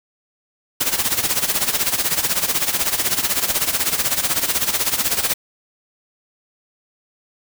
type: noise with tremolo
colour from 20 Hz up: white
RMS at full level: -17 dBFS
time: 0.8-5.34 s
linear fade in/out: 10 ms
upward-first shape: sine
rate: 16 Hz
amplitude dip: 75%
effects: none